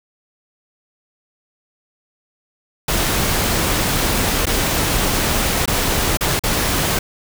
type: noise with dropouts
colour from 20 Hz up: pink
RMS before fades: -18 dBFS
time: 2.88-6.99 s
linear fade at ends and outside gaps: 5 ms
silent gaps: 4.456-4.467 / 5.658-5.676 / 6.172-6.208 / 6.394-6.436 s
effects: none